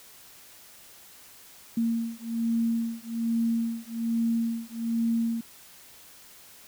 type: beating tone pair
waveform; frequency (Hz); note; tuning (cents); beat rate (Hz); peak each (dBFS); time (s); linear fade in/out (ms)
sine; 229.2 / 230.4; A#3 / A#3; -29 / -20; 1.2; -28; 1.77-5.41; 5
effects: white hiss -51 dBFS RMS until 6.67 s